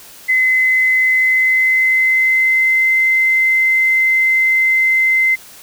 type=tone with pitch glide; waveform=sine; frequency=2041 to 2069 Hz; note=C7 to C7; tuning=-44 to -20 cents; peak=-10 dBFS; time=0.28-5.36 s; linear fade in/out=20 ms; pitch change=+24 cents; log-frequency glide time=1.15-2.95 s; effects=white hiss -39 dBFS RMS until 5.62 s